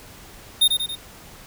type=tone with echo; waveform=square; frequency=3678 Hz; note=A#7; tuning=24 cents flat; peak=-13 dBFS; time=0.61-0.68 s; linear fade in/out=10 ms; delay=92 ms; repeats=3; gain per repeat=-5 dB; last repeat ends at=0.956 s; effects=pink hiss -44 dBFS RMS until 1.46 s